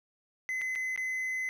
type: tone with dropouts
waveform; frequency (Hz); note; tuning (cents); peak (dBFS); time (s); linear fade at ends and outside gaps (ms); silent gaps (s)
triangle; 2037; C7; -47; -29; 0.49-1.49; 0; 0.613-0.617 / 0.753-0.758 / 0.961-0.976
effects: none